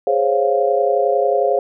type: chord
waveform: sine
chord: Db major seventh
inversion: second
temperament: equal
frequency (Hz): 415.3 / 523.3 / 554.4 / 698.5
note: Ab4 / C5 / Db5 / F5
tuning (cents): 0 / 0 / 0 / 0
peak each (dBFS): -19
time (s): 0.07-1.59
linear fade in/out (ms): 2
effects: none